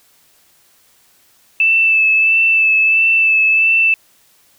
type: tone with vibrato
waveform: sine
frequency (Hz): 2637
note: E7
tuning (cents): 0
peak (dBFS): -9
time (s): 1.6-3.94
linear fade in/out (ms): 2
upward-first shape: sine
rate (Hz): 1.5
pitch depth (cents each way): 22
effects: white hiss -53 dBFS RMS until 4.58 s